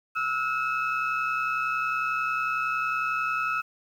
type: tone cluster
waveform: sine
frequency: 1305 / 1436 / 2591 Hz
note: E6 / F6 / E7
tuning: -18 / +48 / -30 cents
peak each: -26 / -30 / -30 dBFS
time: 0.15-3.62 s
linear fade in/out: 20 ms
effects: tanh soft clip ceiling -19 dBFS + 9-bit